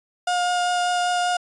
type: tone with vibrato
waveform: 35% pulse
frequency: 713 Hz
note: F5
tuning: 36 cents sharp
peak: -18 dBFS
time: 0.27-1.37 s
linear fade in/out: 5 ms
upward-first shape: triangle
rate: 5.1 Hz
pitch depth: 10 cents each way
effects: resampled to 22050 Hz